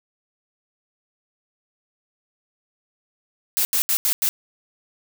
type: noise bursts at uneven times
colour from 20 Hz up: blue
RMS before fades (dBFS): -20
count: 5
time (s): 3.57-3.65 / 3.73-3.82 / 3.89-3.97 / 4.05-4.13 / 4.22-4.29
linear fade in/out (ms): 0
effects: none